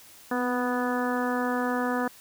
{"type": "harmonic tone with a mistuned harmonic", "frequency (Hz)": 246.9, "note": "B3", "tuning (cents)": 0, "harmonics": [1, 2, 3, 4, 5, 6, 7], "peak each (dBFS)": [-28, -31, -33, -34, -35, -36, -36], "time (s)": [0.31, 2.08], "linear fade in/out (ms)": 5, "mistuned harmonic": 1, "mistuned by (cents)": 25, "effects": ["white hiss -51 dBFS RMS until 2.2 s"]}